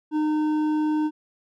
sine tone with hard clipping, 306 Hz, D#4, 29 cents flat, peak -22 dBFS, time 0.11-1.11 s, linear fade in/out 50 ms, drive 7 dB, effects none

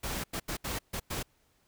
pink noise bursts at uneven times, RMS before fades -35 dBFS, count 6, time 0.03-0.24 / 0.33-0.4 / 0.48-0.57 / 0.64-0.79 / 0.93-1 / 1.1-1.23 s, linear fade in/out 10 ms, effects pink hiss -70 dBFS RMS until 1.67 s

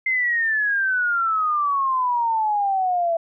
sine exponential sweep, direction down, 2092 to 660 Hz, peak -18 dBFS, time 0.06-3.17 s, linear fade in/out 5 ms, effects none

